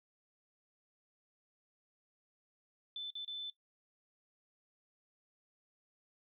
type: tone with dropouts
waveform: sine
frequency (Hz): 3520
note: A7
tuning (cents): 0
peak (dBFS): -39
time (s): 2.96-3.5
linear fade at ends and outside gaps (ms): 2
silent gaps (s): 3.104-3.153 / 3.248-3.278
effects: noise-tail reverb RT60 0.1 s tail -18 dB re dry